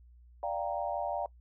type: chord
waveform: sine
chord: G minor seventh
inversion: second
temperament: equal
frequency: 587.3 / 698.5 / 784 / 932.3 Hz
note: D5 / F5 / G5 / Bb5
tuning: 0 / 0 / 0 / 0 cents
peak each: -36 / -36 / -37 / -39 dBFS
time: 0.43-1.26 s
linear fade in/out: 2 ms
effects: noise-tail reverb RT60 0.1 s tail -22 dB re dry + added 60 Hz sine -54 dBFS peak until 1.4 s